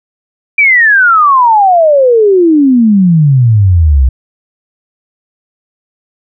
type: exponential sweep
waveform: sine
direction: down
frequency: 2372 to 61.74 Hz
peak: -3 dBFS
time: 0.58-4.09 s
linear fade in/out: 5 ms
effects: none